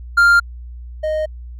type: tone pair in turn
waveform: triangle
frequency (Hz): 1396.9 / 619.9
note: F6 / D#5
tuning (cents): 0 / -7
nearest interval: octave + major second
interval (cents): 1407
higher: first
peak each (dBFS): -6 / -15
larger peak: first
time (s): 0.17-0.4 / 1.03-1.26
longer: neither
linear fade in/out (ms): 10
effects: added 60 Hz sine -30 dBFS peak until 1.59 s